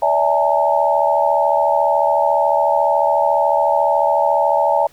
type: tone cluster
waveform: sine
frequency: 575 / 653 / 837 / 911 Hz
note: D5 / E5 / G#5 / A#5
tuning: -37 / -17 / +13 / -40 cents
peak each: -18 dBFS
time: 0.02-4.87 s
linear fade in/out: 5 ms
effects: pink hiss -50 dBFS RMS until 4.92 s